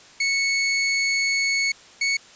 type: tone pair in turn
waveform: sawtooth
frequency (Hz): 2209 / 2217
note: C#7 / C#7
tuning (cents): -7 / 0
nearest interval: unison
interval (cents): 7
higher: second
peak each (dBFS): -16 / -16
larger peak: neither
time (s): 0.2-1.72 / 2.01-2.17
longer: first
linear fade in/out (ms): 5
effects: white hiss -48 dBFS RMS until 2.35 s + resampled to 16000 Hz